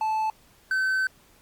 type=tone pair in turn; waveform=triangle; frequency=873 / 1532.3 Hz; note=A5 / G6; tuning=-14 / -40 cents; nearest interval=minor seventh; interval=974 cents; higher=second; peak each=-21 / -20 dBFS; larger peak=second; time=0.01-0.3 / 0.71-1.07 s; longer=second; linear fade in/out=2 ms; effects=pink hiss -58 dBFS RMS until 1.41 s + Opus 48 kbps